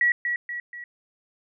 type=tone with echo; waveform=sine; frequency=1927 Hz; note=B6; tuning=43 cents flat; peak=-17 dBFS; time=0.01-0.12 s; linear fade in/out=2 ms; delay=240 ms; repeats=3; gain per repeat=-6 dB; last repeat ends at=0.84 s; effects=none